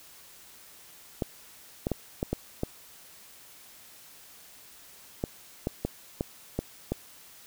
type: clicks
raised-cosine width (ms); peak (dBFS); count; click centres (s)
2; -14; 12; 1.222 / 1.869 / 1.917 / 2.229 / 2.33 / 2.634 / 5.239 / 5.671 / 5.85 / 6.209 / 6.59 / 6.92
effects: white hiss -52 dBFS RMS until 7.46 s